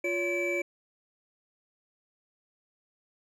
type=tone cluster; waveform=triangle; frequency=350.9 / 564 / 2315 Hz; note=F4 / C#5 / D7; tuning=+8 / +30 / -25 cents; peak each=-30 / -31 / -29 dBFS; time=0.04-0.62 s; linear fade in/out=5 ms; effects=none